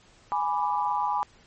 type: chord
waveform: sine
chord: G# diminished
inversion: none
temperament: equal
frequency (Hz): 830.6 / 987.8 / 1174.7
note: G#5 / B5 / D6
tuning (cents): 0 / 0 / 0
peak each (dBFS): -27 / -27 / -32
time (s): 0.32-1.23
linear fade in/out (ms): 0
effects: pink hiss -57 dBFS RMS until 1.46 s + MP3 32 kbps